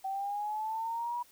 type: linear sweep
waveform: sine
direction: up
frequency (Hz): 765 to 972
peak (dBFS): -32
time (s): 0.04-1.23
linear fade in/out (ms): 10
effects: white hiss -61 dBFS RMS until 1.31 s